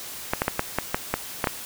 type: clicks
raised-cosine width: 0.5 ms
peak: -6 dBFS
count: 9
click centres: 0.335 / 0.419 / 0.481 / 0.594 / 0.786 / 0.945 / 1.14 / 1.442 / 1.472 s
effects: white hiss -37 dBFS RMS until 1.65 s